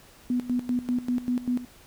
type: tone with tremolo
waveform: sine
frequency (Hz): 246.9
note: B3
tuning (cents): 0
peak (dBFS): -22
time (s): 0.3-1.65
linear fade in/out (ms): 2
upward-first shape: square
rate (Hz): 5.1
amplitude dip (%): 80
effects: pink hiss -53 dBFS RMS until 1.86 s